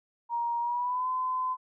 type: tone with pitch glide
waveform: sine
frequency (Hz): 942 to 1021.3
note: A#5 to C6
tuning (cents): +18 to -42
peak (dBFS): -27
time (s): 0.29-1.57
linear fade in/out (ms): 50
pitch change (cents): +140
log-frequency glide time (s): 0.6-1.08
effects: none